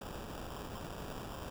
pink noise with sample-and-hold, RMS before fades -44 dBFS, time 0.01-1.5 s, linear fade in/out 5 ms, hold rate 2100 Hz, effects none

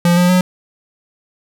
square tone with pitch steps, 173.6 / 177.86 / 182.23 Hz, F3 / F3 / F#3, -10 / +32 / -26 cents, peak -10 dBFS, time 0.05-0.41 s, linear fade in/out 2 ms, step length 120 ms, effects none

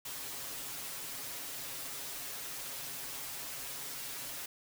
white noise with comb filter, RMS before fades -42 dBFS, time 0.05-4.46 s, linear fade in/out 5 ms, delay 7.3 ms, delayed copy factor +0.95, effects none

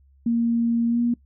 sine tone with pitch glide, 233.1 to 238.1 Hz, A#3 to A#3, 0 to +37 cents, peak -18 dBFS, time 0.26-1.14 s, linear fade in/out 5 ms, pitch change +37 cents, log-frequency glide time 0.88-1 s, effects noise-tail reverb RT60 0.1 s tail -21 dB re dry + added 68 Hz sine -53 dBFS peak until 1.25 s

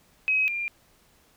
sine tone pair in turn, 2541 / 2393 Hz, D#7 / D7, +36 / +32 cents, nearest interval minor second, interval 104 cents, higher first, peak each -20 / -27 dBFS, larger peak first, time 0.28-0.48 / 0.48-0.68 s, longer neither, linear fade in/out 0 ms, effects pink hiss -61 dBFS RMS until 1.36 s

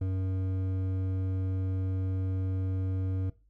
sine tone with hard clipping, 94.1 Hz, F#2, 30 cents sharp, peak -30 dBFS, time 0.01-3.3 s, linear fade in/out 5 ms, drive 10 dB, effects noise-tail reverb RT60 0.3 s tail -18 dB re dry + added 50 Hz sine -61 dBFS peak until 3.49 s

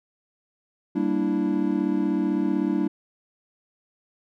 triangle chord, E half-diminished seventh, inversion first, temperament equal, 196 / 233.1 / 293.7 / 329.6 Hz, G3 / Bb3 / D4 / E4, 0 / 0 / 0 / 0 cents, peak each -25 / -27 / -23 / -25 dBFS, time 0.95-2.88 s, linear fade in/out 10 ms, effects none

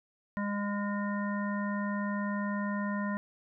harmonic tone, 203.8 Hz, G#3, 32 cents flat, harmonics 1 / 3 / 5 / 7 / 9, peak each -31 / -41 / -39 / -44 / -41 dBFS, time 0.37-3.17 s, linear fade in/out 0 ms, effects none

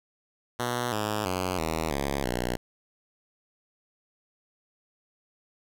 5% pulse tone with pitch steps, 121.6 / 105.86 / 92.16 / 80.23 / 69.84 / 60.8 Hz, B2 / G#2 / F#2 / E2 / C#2 / B1, -26 / +34 / -6 / -46 / +14 / -26 cents, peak -16 dBFS, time 0.59-2.57 s, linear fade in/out 10 ms, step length 330 ms, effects none

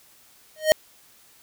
square tone with exponential growth, 622.3 Hz, D#5, in tune, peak -10 dBFS, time 0.56-0.72 s, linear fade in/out 0 ms, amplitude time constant 33 ms, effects white hiss -55 dBFS RMS until 1.42 s

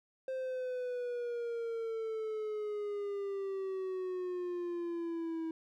triangle exponential sweep, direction down, 525 to 322.9 Hz, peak -33 dBFS, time 0.28-5.51 s, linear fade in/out 2 ms, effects none

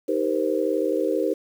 sine chord, C minor seventh, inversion first, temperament just, 314 / 392.4 / 470.9 / 523.3 Hz, Eb4 / G4 / Bb4 / C5, +16 / +2 / +18 / 0 cents, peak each -26 dBFS, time 0.08-1.34 s, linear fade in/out 10 ms, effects 8-bit

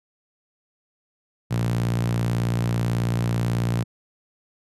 sawtooth tone with high-pass filter, 58.27 Hz, A#1, in tune, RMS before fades -23 dBFS, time 1.5-3.84 s, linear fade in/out 20 ms, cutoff 130 Hz, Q 4.4, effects resampled to 32000 Hz

